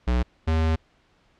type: tone pair in turn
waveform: square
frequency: 61 / 80.2 Hz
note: B1 / E2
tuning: -21 / -47 cents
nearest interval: perfect fourth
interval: 474 cents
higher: second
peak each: -20 dBFS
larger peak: neither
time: 0.07-0.23 / 0.47-0.76 s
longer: second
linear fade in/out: 10 ms
effects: pink hiss -62 dBFS RMS until 1.39 s + low-pass 4000 Hz 12 dB/octave